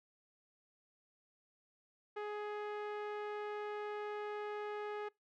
sawtooth tone with low-pass filter, 418 Hz, G#4, 11 cents sharp, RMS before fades -42 dBFS, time 2.16-5.09 s, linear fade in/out 10 ms, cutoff 1900 Hz, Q 0.92, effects noise-tail reverb RT60 0.2 s tail -25 dB re dry

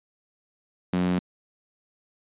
sawtooth tone with high-pass filter, 90.2 Hz, F#2, 44 cents flat, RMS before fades -24 dBFS, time 0.93-1.19 s, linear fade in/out 0 ms, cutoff 200 Hz, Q 3.8, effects resampled to 8000 Hz

